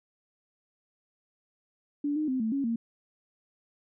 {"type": "tone with pitch steps", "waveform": "sine", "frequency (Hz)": [289.6, 306.4, 259.2, 221.5, 276.9, 230.4], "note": ["D4", "D#4", "C4", "A3", "C#4", "A#3"], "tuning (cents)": [-24, -27, -16, 12, -2, -20], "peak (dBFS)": -26, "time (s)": [2.04, 2.76], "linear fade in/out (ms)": 5, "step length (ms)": 120, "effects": []}